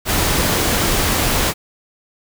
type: noise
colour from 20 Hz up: pink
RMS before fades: -17 dBFS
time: 0.05-1.54 s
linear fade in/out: 50 ms
effects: none